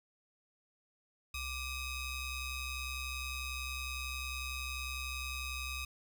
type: ring-modulated tone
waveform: sawtooth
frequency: 1244.5 Hz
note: D#6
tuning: in tune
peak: -31 dBFS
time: 1.34-5.85 s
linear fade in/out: 5 ms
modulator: 1310 Hz
effects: none